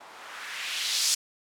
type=noise with low-pass filter sweep; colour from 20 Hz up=violet; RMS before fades=-31 dBFS; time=0-1.15 s; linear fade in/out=10 ms; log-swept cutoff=730 to 6100 Hz; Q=1.6; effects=none